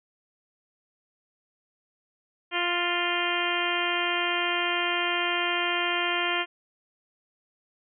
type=harmonic tone with a mistuned harmonic; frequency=349.2 Hz; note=F4; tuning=in tune; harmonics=1 / 2 / 3 / 4 / 5 / 6 / 7 / 8 / 9; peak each=-33 / -33 / -33 / -33 / -33 / -33 / -33 / -33 / -33 dBFS; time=2.51-6.46 s; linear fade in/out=50 ms; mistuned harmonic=5; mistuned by=+18 cents; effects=none

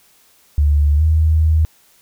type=tone with pitch glide; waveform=sine; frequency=73.2 to 78.91 Hz; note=D2 to D#2; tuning=-5 to +25 cents; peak=-10 dBFS; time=0.58-1.65 s; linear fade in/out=0 ms; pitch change=+130 cents; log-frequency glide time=0.97-1.02 s; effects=white hiss -53 dBFS RMS until 2.01 s

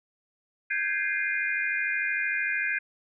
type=chord; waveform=sine; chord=Ab major seventh; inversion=third; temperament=equal with one note detuned; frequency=1568 / 1661.2 / 2093 / 2434 Hz; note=G6 / Ab6 / C7 / Eb7; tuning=0 / 0 / 0 / -39 cents; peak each=-31 dBFS; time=0.7-2.79 s; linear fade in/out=10 ms; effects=none

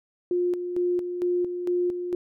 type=tone with tremolo; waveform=sine; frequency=355.1 Hz; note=F4; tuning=29 cents sharp; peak=-21 dBFS; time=0.31-2.15 s; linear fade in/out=2 ms; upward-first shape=square; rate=2.2 Hz; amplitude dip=55%; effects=none

